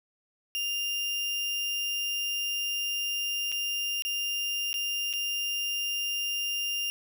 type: tone with dropouts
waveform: 35% pulse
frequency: 2800 Hz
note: F7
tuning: 4 cents sharp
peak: -27 dBFS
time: 0.55-6.9 s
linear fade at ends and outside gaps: 0 ms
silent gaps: 3.518-3.524 / 4.022-4.05 / 4.73-4.741 / 5.129-5.136 s
effects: none